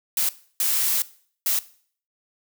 blue noise bursts at uneven times, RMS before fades -22 dBFS, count 3, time 0.17-0.29 / 0.6-1.02 / 1.46-1.59 s, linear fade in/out 2 ms, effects noise-tail reverb RT60 0.5 s tail -18 dB re dry

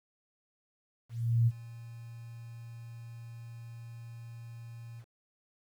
sine tone with ADSR envelope, 116.6 Hz, A#2, 1 cent sharp, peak -21 dBFS, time 1.09-5.05 s, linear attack 380 ms, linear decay 44 ms, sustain -22 dB, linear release 58 ms, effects 10-bit

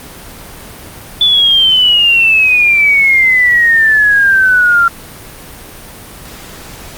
sine exponential sweep, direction down, 3489 to 1371 Hz, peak -5 dBFS, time 1.21-4.88 s, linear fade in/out 2 ms, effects pink hiss -31 dBFS RMS until 6.97 s + Opus 32 kbps

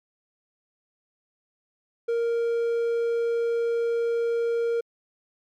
triangle tone, 466.2 Hz, A#4, in tune, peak -20 dBFS, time 2.08-4.81 s, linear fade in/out 10 ms, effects MP3 96 kbps

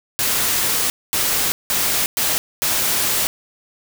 white noise bursts at uneven times, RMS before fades -19 dBFS, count 5, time 0.19-0.9 / 1.13-1.52 / 1.7-2.06 / 2.17-2.38 / 2.62-3.27 s, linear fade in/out 0 ms, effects none

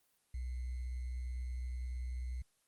sine tone with sample-and-hold, 62.1 Hz, B1, 10 cents sharp, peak -37 dBFS, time 0.34-2.42 s, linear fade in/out 5 ms, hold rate 2100 Hz, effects white hiss -75 dBFS RMS until 2.67 s + Opus 24 kbps

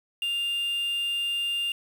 triangle tone with quantisation, 2800 Hz, F7, 4 cents sharp, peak -24 dBFS, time 0.22-1.72 s, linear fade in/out 2 ms, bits 7, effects none

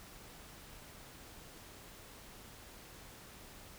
silence, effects pink hiss -54 dBFS RMS until 3.78 s

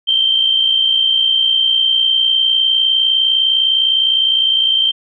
sine tone with amplitude modulation, 3136 Hz, G7, in tune, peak -8 dBFS, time 0.07-4.92 s, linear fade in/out 20 ms, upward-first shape sine, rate 59.8 Hz, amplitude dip 55%, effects none

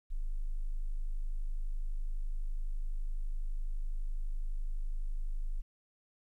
sine tone, 25.96 Hz, G#0, in tune, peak -31 dBFS, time 0.1-5.62 s, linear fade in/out 20 ms, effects 12-bit

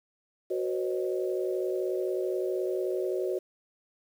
sine tone cluster, 371.5 / 487.5 / 539 / 615 Hz, F#4 / B4 / C#5 / D#5, +7 / -23 / -49 / -20 cents, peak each -29 / -36 / -35 / -37 dBFS, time 0.5-3.39 s, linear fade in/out 10 ms, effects 9-bit

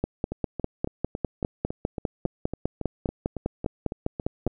two click trains, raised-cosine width 2 ms, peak -17 / -11 dBFS, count 16 / 23, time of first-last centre 0.32-4.475 / 0.04-4.467 s, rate 3.61 / 4.97 Hz, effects none

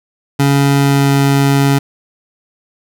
25% pulse tone with pitch glide, 139.9 to 139.09 Hz, C#3 to C#3, +16 to +6 cents, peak -5 dBFS, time 0.39-1.79 s, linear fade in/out 10 ms, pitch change -10 cents, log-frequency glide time 0.79-1.12 s, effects none

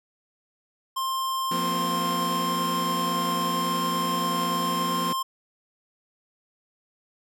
square tone, 1055 Hz, C6, 14 cents sharp, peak -26 dBFS, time 0.96-5.23 s, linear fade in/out 10 ms
sawtooth chord, F suspended fourth, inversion none, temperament equal with one note detuned, 174.61 / 233.1 / 256.7 Hz, F3 / Bb3 / C4, 0 / 0 / -33 cents, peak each -27 / -30 / -30 dBFS, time 1.51-5.13 s, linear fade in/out 5 ms
effects none

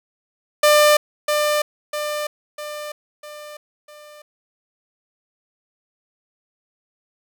sawtooth tone with echo, 597 Hz, D5, 28 cents sharp, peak -7 dBFS, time 0.63-0.97 s, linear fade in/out 5 ms, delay 650 ms, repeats 5, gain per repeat -6 dB, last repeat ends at 4.22 s, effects none

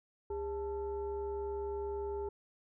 sine tone with frequency modulation, 405.3 Hz, G#4, 42 cents flat, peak -35 dBFS, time 0.3-2.29 s, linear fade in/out 5 ms, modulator 472 Hz, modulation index 0.65, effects none

